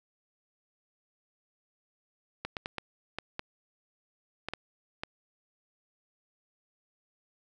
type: clicks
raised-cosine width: 0.3 ms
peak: -18 dBFS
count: 9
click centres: 2.45 / 2.568 / 2.659 / 2.783 / 3.186 / 3.394 / 4.486 / 4.536 / 5.035 s
effects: none